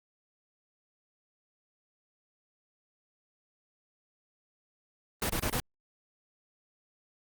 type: noise bursts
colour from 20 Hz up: pink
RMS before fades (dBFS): -30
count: 4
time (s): 5.22-5.601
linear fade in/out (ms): 2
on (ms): 75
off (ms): 27
effects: Opus 24 kbps